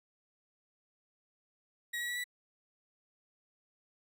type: tone with pitch steps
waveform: 35% pulse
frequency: 1904 / 1922.8 / 1941.8 / 1960.9 Hz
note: A#6 / B6 / B6 / B6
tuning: +36 / -47 / -30 / -13 cents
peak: -33 dBFS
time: 1.93-2.242 s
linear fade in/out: 10 ms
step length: 78 ms
effects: none